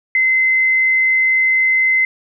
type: tone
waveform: sine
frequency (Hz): 2058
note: C7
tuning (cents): -29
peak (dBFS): -11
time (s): 0.15-2.05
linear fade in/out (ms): 2
effects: none